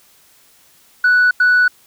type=tone bursts at uneven times; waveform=sine; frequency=1480 Hz; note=F#6; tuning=in tune; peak=-7 dBFS; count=2; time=1.04-1.31 / 1.4-1.68 s; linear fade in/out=5 ms; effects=tanh soft clip ceiling -7 dBFS + white hiss -51 dBFS RMS until 1.86 s